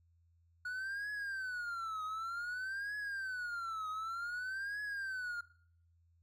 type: tone with vibrato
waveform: triangle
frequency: 1459 Hz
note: F#6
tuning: 25 cents flat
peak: -36 dBFS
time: 0.65-5.41 s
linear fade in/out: 5 ms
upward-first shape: triangle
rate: 0.54 Hz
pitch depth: 260 cents each way
effects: noise-tail reverb RT60 0.6 s tail -19 dB re dry + added 84 Hz sine -67 dBFS peak until 6.22 s